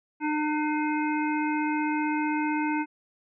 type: harmonic tone with a mistuned harmonic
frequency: 302.6 Hz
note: D#4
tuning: 48 cents flat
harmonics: 1 / 3 / 5 / 7 / 8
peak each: -26 / -30 / -36 / -37 / -38 dBFS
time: 0.2-2.86 s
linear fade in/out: 50 ms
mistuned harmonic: 8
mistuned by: +81 cents
effects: none